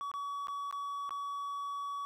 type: tone with dropouts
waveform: triangle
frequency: 1133 Hz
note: C#6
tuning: 37 cents sharp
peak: -34 dBFS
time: 0.01-2.05 s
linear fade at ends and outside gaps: 0 ms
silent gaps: 0.115-0.139 / 0.471-0.483 / 0.711-0.726 / 1.093-1.107 s
effects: none